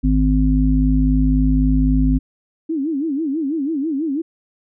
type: harmonic tone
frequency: 51.91 Hz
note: G#1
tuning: in tune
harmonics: 1 / 3 / 5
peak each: -15 / -21 / -16 dBFS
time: 0.03-2.19 s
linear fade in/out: 20 ms
type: tone with vibrato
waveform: sine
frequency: 297.3 Hz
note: D4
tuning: 21 cents sharp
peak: -18 dBFS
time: 2.69-4.22 s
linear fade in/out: 10 ms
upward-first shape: sine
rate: 6.1 Hz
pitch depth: 190 cents each way
effects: none